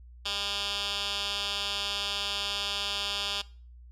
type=tone with band-pass filter; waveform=10% pulse; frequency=201.7 Hz; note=G3; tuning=50 cents sharp; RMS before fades=-32 dBFS; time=0.25-3.42 s; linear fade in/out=10 ms; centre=3800 Hz; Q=3.5; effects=noise-tail reverb RT60 0.4 s tail -20 dB re dry + added 60 Hz sine -47 dBFS peak until 3.91 s